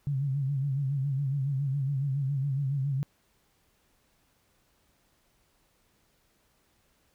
sine tone with vibrato, 137.8 Hz, C#3, 10 cents flat, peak -26 dBFS, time 0.07-3.03 s, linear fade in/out 0 ms, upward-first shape sine, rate 7.2 Hz, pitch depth 85 cents each way, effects pink hiss -69 dBFS RMS until 7.14 s

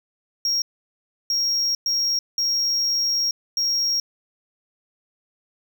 triangle tone bursts at uneven times, 5588 Hz, F8, in tune, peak -18 dBFS, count 5, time 0.45-0.62 / 1.3-1.75 / 1.86-2.19 / 2.38-3.31 / 3.57-4 s, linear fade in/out 2 ms, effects none

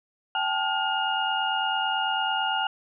sine tone cluster, 777 / 866 / 1423 / 2847 Hz, G5 / A5 / F6 / F7, -16 / -28 / +32 / +33 cents, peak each -29 dBFS, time 0.35-2.67 s, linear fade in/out 2 ms, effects none

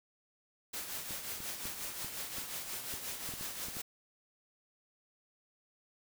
white noise with tremolo, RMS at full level -39 dBFS, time 0.73-3.82 s, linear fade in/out 10 ms, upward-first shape triangle, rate 5.6 Hz, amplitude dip 55%
clicks, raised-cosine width 3 ms, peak -35 dBFS, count 11, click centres 1.108 / 1.404 / 1.655 / 2.046 / 2.384 / 2.939 / 3.29 / 3.338 / 3.411 / 3.685 / 3.769 s
effects none

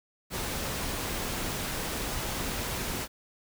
pink noise, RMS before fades -33 dBFS, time 0.3-3.08 s, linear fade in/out 50 ms, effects none

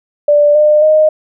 sine tone with pitch steps, 587.3 / 602.8 / 618.6 Hz, D5 / D5 / D#5, 0 / +45 / -10 cents, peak -5 dBFS, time 0.28-1.09 s, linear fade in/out 5 ms, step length 270 ms, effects none

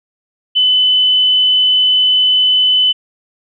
sine tone, 3015 Hz, F#7, 32 cents sharp, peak -8 dBFS, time 0.55-2.93 s, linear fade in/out 20 ms, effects none

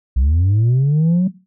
sine linear sweep, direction up, 59.6 to 188.6 Hz, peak -9 dBFS, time 0.16-1.28 s, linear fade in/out 10 ms, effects noise-tail reverb RT60 0.3 s tail -18 dB re dry + tanh soft clip ceiling -10 dBFS

